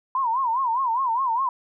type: tone with vibrato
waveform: sine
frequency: 987.8 Hz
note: B5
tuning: in tune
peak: -20 dBFS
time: 0.15-1.49 s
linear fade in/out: 2 ms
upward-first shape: sine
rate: 4.9 Hz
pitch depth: 170 cents each way
effects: none